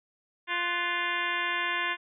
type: harmonic tone with a mistuned harmonic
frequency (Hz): 349.2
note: F4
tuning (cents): 0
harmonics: 1 / 2 / 3 / 4 / 5 / 6 / 7 / 8 / 9 / 10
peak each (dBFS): -42 / -42 / -33 / -37 / -32 / -34 / -38 / -38 / -42 / -41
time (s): 0.47-1.97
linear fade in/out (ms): 50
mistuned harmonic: 4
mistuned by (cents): +110
effects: none